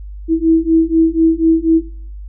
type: beating tone pair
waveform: sine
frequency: 323.4 / 327.5 Hz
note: E4 / E4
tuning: -33 / -11 cents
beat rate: 4.1 Hz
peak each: -12 dBFS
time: 0.28-1.82 s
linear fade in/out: 50 ms
effects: noise-tail reverb RT60 0.5 s tail -18 dB re dry + added 50 Hz sine -27 dBFS peak until 2.28 s